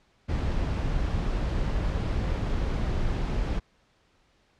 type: noise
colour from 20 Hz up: brown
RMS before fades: -27 dBFS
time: 0.28-3.6 s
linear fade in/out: 20 ms
effects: pink hiss -65 dBFS RMS until 4.59 s + low-pass 5000 Hz 12 dB/octave